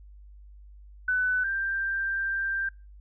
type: tone pair in turn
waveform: sine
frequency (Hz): 1500 / 1578.9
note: F#6 / G6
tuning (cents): +23 / +12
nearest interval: minor second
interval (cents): 89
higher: second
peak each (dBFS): -22 / -26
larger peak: first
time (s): 1.08-1.44 / 1.44-2.69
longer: second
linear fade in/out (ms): 5
effects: noise-tail reverb RT60 0.3 s tail -24 dB re dry + added 50 Hz sine -46 dBFS peak until 3 s